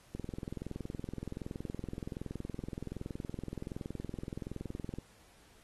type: click train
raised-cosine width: 3 ms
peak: -26 dBFS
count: 104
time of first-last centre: 0.15-4.986 s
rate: 21.3 Hz
effects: pink hiss -63 dBFS RMS until 5.63 s + AAC 32 kbps